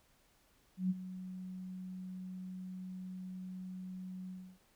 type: tone with ADSR envelope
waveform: sine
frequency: 185 Hz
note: F#3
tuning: in tune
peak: -28 dBFS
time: 0.77-4.59 s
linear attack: 130 ms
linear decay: 33 ms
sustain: -14 dB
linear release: 290 ms
effects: pink hiss -70 dBFS RMS until 4.75 s